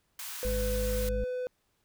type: high-pass noise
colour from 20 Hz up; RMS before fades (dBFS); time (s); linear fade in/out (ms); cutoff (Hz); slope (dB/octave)
white; -40; 0.19-1.09; 2; 880; 24
type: tone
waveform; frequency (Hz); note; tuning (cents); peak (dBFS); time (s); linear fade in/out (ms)
triangle; 502; B4; +28; -29; 0.43-1.47; 0
type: harmonic tone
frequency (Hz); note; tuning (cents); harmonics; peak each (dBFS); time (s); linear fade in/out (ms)
51.91; G#1; 0; 1 / 2 / 4; -30 / -42 / -39; 0.45-1.24; 0
effects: pink hiss -74 dBFS RMS until 1.84 s